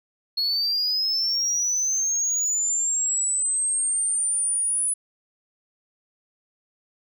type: linear sweep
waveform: sine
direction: up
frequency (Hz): 4305 to 9956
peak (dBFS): -19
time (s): 0.37-4.94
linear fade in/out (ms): 10
effects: tanh soft clip ceiling -19 dBFS